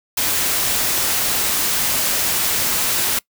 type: noise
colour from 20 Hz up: white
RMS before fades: -19 dBFS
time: 0.17-3.19 s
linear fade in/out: 5 ms
effects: noise-tail reverb RT60 0.1 s tail -23 dB re dry